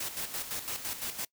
white noise with tremolo, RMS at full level -35 dBFS, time 0-1.25 s, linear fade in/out 5 ms, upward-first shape square, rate 5.9 Hz, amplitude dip 60%, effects noise-tail reverb RT60 0.1 s tail -23 dB re dry

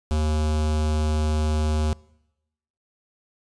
square tone with notch filter, 76.8 Hz, D#2, 22 cents flat, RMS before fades -22 dBFS, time 0.11-1.93 s, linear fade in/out 0 ms, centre 1900 Hz, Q 1.8, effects noise-tail reverb RT60 0.9 s tail -24 dB re dry + resampled to 22050 Hz

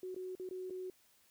sine tone with dropouts, 370 Hz, F#4, in tune, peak -40 dBFS, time 0.03-0.9 s, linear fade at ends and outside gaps 2 ms, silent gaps 0.146-0.162 / 0.352-0.397 / 0.49-0.51 / 0.699-0.706 s, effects white hiss -69 dBFS RMS until 1.3 s

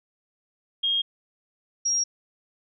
sine tone pair in turn, 3245 / 5627 Hz, G#7 / F8, -41 / +12 cents, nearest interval minor seventh, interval 953 cents, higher second, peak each -21 dBFS, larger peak neither, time 0.83-1.02 / 1.85-2.04 s, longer neither, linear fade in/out 10 ms, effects none

